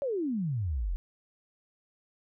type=exponential sweep; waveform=sine; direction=down; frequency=584 to 38.19 Hz; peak=-28 dBFS; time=0.02-0.96 s; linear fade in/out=0 ms; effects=none